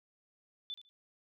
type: tone with echo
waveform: sine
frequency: 3508 Hz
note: A7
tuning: 6 cents flat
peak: -38 dBFS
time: 0.7-0.74 s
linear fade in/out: 0 ms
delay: 75 ms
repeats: 2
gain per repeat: -13 dB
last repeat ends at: 0.89 s
effects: none